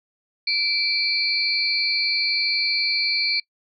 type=tone cluster; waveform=sine; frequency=2327 / 4208 / 4540 Hz; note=D7 / C8 / C#8; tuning=-17 / +9 / +41 cents; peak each=-24 dBFS; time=0.47-3.4 s; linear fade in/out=5 ms; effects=noise-tail reverb RT60 0.1 s tail -24 dB re dry